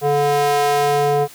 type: ring-modulated tone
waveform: square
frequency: 144.6 Hz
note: D3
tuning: 27 cents flat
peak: -12 dBFS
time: 0.01-1.28 s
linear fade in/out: 50 ms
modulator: 578 Hz
effects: white hiss -42 dBFS RMS until 1.34 s